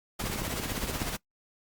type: noise with tremolo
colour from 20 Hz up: pink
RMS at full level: -32 dBFS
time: 0.19-1.17 s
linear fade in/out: 10 ms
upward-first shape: sine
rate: 16 Hz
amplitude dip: 50%
type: click train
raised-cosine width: 3 ms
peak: -22 dBFS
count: 14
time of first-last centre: 0.24-1.018 s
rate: 16.7 Hz
effects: noise-tail reverb RT60 0.1 s tail -21 dB re dry + Opus 48 kbps